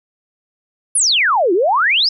sine exponential two-way sweep, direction down then up, 10810 to 330.9 to 5370 Hz, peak -11 dBFS, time 0.95-2.09 s, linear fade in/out 5 ms, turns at 1.53 s, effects none

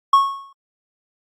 triangle tone with exponential decay, 1100 Hz, C#6, 14 cents flat, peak -5 dBFS, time 0.13-0.53 s, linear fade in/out 5 ms, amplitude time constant 86 ms, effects AAC 32 kbps

